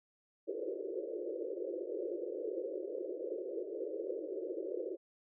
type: band-pass noise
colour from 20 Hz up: pink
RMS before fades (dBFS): -40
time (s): 0.47-4.97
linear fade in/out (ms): 20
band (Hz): 330 to 560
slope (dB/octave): 96
effects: none